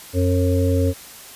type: harmonic tone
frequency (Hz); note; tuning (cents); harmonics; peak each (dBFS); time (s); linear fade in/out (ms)
90.3; F#2; -42; 1 / 3 / 5 / 6; -17 / -22 / -24 / -25; 0.13-0.94; 50
effects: white hiss -40 dBFS RMS until 1.35 s + resampled to 32000 Hz